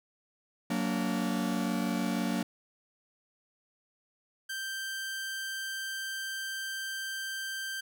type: chord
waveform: 45% pulse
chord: Gb augmented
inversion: none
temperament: just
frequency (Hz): 185 / 231.2 / 289.1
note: Gb3 / Bb3 / D4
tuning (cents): 0 / -14 / -27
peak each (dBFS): -33 / -32 / -35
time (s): 0.7-2.43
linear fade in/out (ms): 5
type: tone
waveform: sawtooth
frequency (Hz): 1568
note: G6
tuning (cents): 0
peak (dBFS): -31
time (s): 4.49-7.81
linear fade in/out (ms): 10
effects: none